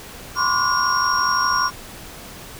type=tone cluster; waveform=sine; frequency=1017 / 1069 / 1154 / 1435 / 5580 Hz; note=C6 / C6 / D6 / F6 / F8; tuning=-50 / +37 / -31 / +47 / -2 cents; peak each=-23 dBFS; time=0.35-1.71 s; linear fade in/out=50 ms; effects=pink hiss -38 dBFS RMS until 2.59 s